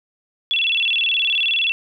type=tone with vibrato; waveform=sine; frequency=3026 Hz; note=F#7; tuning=38 cents sharp; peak=-16 dBFS; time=0.51-1.72 s; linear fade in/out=0 ms; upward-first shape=square; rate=19 Hz; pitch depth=200 cents each way; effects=none